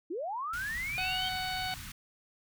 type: linear sweep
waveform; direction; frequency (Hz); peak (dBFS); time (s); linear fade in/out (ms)
sine; up; 298 to 3209; -33; 0.1-1.29; 10
type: band-stop noise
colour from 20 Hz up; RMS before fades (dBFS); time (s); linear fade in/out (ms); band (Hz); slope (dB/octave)
pink; -44; 0.53-1.92; 5; 210 to 1200; 24
type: harmonic tone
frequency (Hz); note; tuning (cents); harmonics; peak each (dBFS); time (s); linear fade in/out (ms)
745; F#5; +12; 1 / 2 / 3 / 4 / 5 / 6; -36 / -40 / -41 / -42 / -42 / -41; 0.98-1.74; 0
effects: none